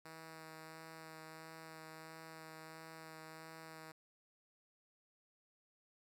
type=tone with vibrato; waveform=5% pulse; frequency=160 Hz; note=D#3; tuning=49 cents sharp; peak=-40 dBFS; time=0.05-3.92 s; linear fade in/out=5 ms; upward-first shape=sine; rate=1.5 Hz; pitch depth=12 cents each way; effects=none